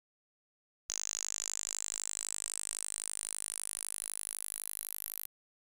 sawtooth tone with band-pass filter sweep, 51.91 Hz, G#1, in tune, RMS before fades -40 dBFS, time 0.89-5.26 s, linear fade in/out 5 ms, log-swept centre 6500 to 12000 Hz, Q 9.4, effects none

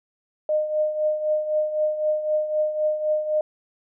sine tone with tremolo, 612 Hz, D#5, 29 cents flat, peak -17 dBFS, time 0.49-3.41 s, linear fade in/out 2 ms, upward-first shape triangle, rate 3.9 Hz, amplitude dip 70%, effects none

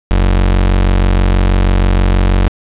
35% pulse tone, 46.25 Hz, F#1, in tune, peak -6 dBFS, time 0.11-2.48 s, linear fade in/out 0 ms, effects resampled to 8000 Hz + 8-bit

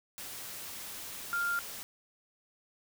sine tone in noise, 1396.9 Hz, F6, in tune, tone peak -29 dBFS, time 1.33-1.59 s, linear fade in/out 0 ms, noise white, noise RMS -43 dBFS, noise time 0.18-1.83 s, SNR +11 dB, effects none

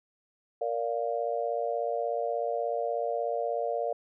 sine chord, Bb major, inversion none, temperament just, 466.2 / 582.7 / 699.2 Hz, Bb4 / D5 / F5, 0 / -14 / +2 cents, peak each -32 dBFS, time 0.61-3.93 s, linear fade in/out 5 ms, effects none

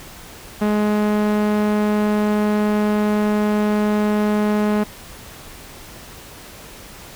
sawtooth tone with low-pass filter, 210 Hz, G#3, 19 cents sharp, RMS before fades -18 dBFS, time 0.61-4.84 s, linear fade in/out 10 ms, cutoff 2100 Hz, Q 0.5, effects pink hiss -39 dBFS RMS until 7.15 s

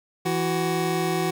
25% pulse tone pair together, 166.33 / 373.4 Hz, E3 / F#4, +16 / +16 cents, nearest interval octave + major second, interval 1400 cents, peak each -22 / -21 dBFS, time 0.25-1.31 s, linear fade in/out 10 ms, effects none

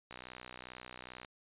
click train, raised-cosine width 0.3 ms, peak -30 dBFS, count 72, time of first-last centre 0.11-1.248 s, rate 62.4 Hz, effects resampled to 8000 Hz

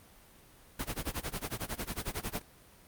pink noise with tremolo, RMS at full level -34 dBFS, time 0.79-2.42 s, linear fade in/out 5 ms, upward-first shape sine, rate 11 Hz, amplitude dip 95%, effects pink hiss -58 dBFS RMS until 2.87 s + Opus 32 kbps

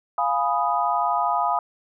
sine chord, F half-diminished seventh, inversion none, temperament equal, 698.5 / 830.6 / 987.8 / 1244.5 Hz, F5 / Ab5 / Cb6 / Eb6, 0 / 0 / 0 / 0 cents, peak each -25 dBFS, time 0.18-1.59 s, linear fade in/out 2 ms, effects none

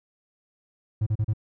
triangle tone bursts, 107.7 Hz, A2, 37 cents flat, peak -18 dBFS, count 4, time 1.01-1.335 s, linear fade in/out 10 ms, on 55 ms, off 35 ms, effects tanh soft clip ceiling -15 dBFS

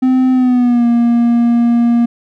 triangle tone with pitch glide, 257.6 to 236.2 Hz, C4 to A#3, -27 to +23 cents, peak -6 dBFS, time 0.02-2.06 s, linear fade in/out 10 ms, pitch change -150 cents, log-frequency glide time 0.32-0.86 s, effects none

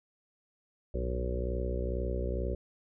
harmonic tone with a mistuned harmonic, 62.2 Hz, B1, 13 cents sharp, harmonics 1 / 2 / 3 / 4 / 5 / 6 / 7 / 8 / 9, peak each -32 / -42 / -42 / -45 / -47 / -39 / -43 / -41 / -41 dBFS, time 0.94-2.55 s, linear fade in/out 5 ms, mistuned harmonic 2, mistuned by -84 cents, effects none

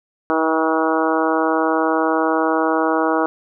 harmonic tone, 160 Hz, D#3, 49 cents sharp, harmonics 2 / 3 / 4 / 5 / 6 / 7 / 8 / 9, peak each -20 / -22 / -23 / -24 / -25 / -25 / -26 / -27 dBFS, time 0.3-3.26 s, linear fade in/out 0 ms, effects none

